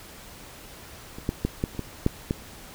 clicks, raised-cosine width 3 ms, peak -25 / -11 / -10 / -11 / -30 / -16 / -7 / -11 dBFS, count 8, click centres 1.185 / 1.291 / 1.45 / 1.639 / 1.749 / 1.793 / 2.064 / 2.309 s, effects pink hiss -45 dBFS RMS until 2.74 s

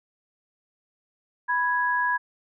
sine tone pair together, 987.8 / 1661.2 Hz, B5 / G#6, 0 / 0 cents, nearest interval major sixth, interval 900 cents, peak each -24 dBFS, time 1.48-2.18 s, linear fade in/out 20 ms, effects none

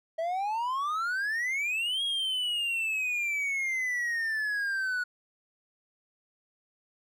triangle exponential two-way sweep, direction up then down, 640 to 3311 to 1458 Hz, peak -26 dBFS, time 0.18-5.04 s, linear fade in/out 10 ms, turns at 2.03 s, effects none

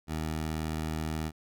15% pulse tone, 78.6 Hz, D#2, 18 cents sharp, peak -25 dBFS, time 0.07-1.32 s, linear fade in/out 50 ms, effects none

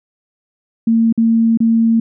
sine tone with dropouts, 227.5 Hz, A#3, 42 cents flat, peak -9 dBFS, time 0.87-2 s, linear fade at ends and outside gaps 5 ms, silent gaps 1.126-1.176 / 1.574-1.603 s, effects none

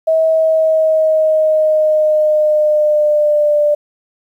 sine tone with pitch glide, 642 to 592.1 Hz, E5 to D5, -46 to +14 cents, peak -9 dBFS, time 0.07-3.75 s, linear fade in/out 10 ms, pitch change -140 cents, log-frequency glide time 0.28-3.61 s, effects 8-bit

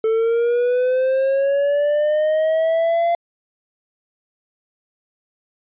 triangle linear sweep, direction up, 440 to 688 Hz, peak -13 dBFS, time 0.04-3.15 s, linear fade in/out 2 ms, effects resampled to 8000 Hz

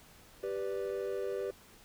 triangle chord, G major, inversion none, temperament equal, 392 / 493.9 / 587.3 Hz, G4 / B4 / D5, 0 / 0 / 0 cents, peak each -34 / -36 / -40 dBFS, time 0.43-1.51 s, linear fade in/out 5 ms, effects pink hiss -58 dBFS RMS until 1.84 s

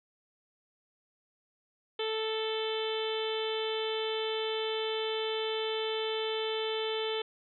harmonic tone, 440 Hz, A4, in tune, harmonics 1 / 2 / 3 / 4 / 5 / 6 / 7 / 8 / 9, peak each -32 / -41 / -44 / -46 / -45 / -46 / -39 / -40 / -49 dBFS, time 1.99-7.22 s, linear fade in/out 5 ms, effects none

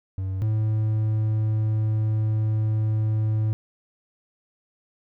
triangle tone pair in turn, 95.2 / 108.58 Hz, F#2 / A2, +50 / -22 cents, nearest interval major second, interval 228 cents, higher second, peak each -23 / -18 dBFS, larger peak second, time 0.18-0.42 / 0.42-3.53 s, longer second, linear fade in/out 0 ms, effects none

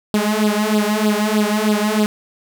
sawtooth tone with flanger, 211.8 Hz, G#3, 34 cents sharp, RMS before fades -17 dBFS, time 0.14-2.06 s, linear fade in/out 0 ms, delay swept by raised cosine 0.23 to 3.73 ms, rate 3.2 Hz, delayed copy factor +0.85, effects none

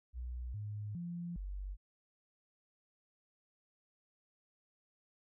sine tone with pitch steps, 61.2 / 104.6 / 172.9 / 47.94 Hz, B1 / G#2 / F3 / G1, -15 / +13 / -17 / -38 cents, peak -39 dBFS, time 0.13-1.77 s, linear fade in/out 50 ms, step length 410 ms, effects none

